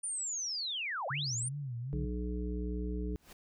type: linear two-way sweep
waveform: sine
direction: down then up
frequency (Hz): 9397 to 509 to 9397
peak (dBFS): -34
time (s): 0.03-1.49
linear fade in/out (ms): 10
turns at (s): 1.07
type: tone with vibrato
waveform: sine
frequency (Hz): 130.81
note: C3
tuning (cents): 0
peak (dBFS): -36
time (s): 1.1-2.06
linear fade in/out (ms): 10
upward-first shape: sine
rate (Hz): 2.6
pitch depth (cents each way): 190
type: harmonic tone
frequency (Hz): 60.8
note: B1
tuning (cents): -26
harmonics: 1 / 3 / 5 / 7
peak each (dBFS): -35 / -40 / -42 / -43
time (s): 1.93-3.16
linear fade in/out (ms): 0
type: noise with exponential growth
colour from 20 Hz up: pink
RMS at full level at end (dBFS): -49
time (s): 3.1-3.33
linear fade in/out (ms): 5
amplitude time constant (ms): 49
effects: none